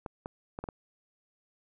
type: clicks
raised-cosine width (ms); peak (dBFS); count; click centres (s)
1; -23; 5; 0.062 / 0.259 / 0.589 / 0.64 / 0.688
effects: none